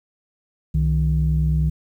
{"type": "tone pair together", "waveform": "sine", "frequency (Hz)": [65.45, 155.56], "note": ["C2", "D#3"], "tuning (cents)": [1, 0], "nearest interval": "octave + minor third", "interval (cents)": 1499, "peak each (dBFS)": -18, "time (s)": [0.74, 1.7], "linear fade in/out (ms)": 10, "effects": ["tanh soft clip ceiling -10 dBFS", "9-bit"]}